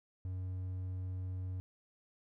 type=tone; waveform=triangle; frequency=92.5 Hz; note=F#2; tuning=in tune; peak=-35 dBFS; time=0.25-1.6 s; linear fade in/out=0 ms; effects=none